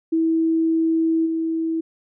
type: tone with level steps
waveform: sine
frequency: 325.2 Hz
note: E4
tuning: 23 cents flat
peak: -16 / -20 dBFS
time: 0.12-1.81 s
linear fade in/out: 10 ms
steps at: 1.25 s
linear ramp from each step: 20 ms
effects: none